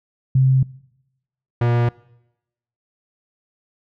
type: tone pair in turn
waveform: sine / 45% pulse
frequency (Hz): 131.7 / 119.35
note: C3 / A#2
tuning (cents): +12 / +41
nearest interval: major second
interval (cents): 171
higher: first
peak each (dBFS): -11 / -15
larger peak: first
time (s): 0.35-0.63 / 1.61-1.89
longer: neither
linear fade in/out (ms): 5
effects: noise-tail reverb RT60 0.9 s tail -23 dB re dry + low-pass 2000 Hz 12 dB/octave